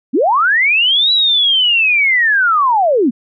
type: linear two-way sweep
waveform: sine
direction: up then down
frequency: 207.8 to 3951 to 207.8 Hz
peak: -9 dBFS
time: 0.13-3.11 s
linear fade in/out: 20 ms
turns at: 1.12 s
effects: none